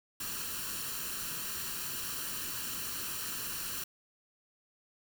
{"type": "noise with comb filter", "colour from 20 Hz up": "white", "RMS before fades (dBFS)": -38, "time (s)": [0.2, 3.84], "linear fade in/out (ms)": 5, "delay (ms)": 0.7, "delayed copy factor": 0.65, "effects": []}